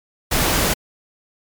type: noise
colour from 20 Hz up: pink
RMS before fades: -18 dBFS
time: 0.31-0.74 s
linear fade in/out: 10 ms
effects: MP3 96 kbps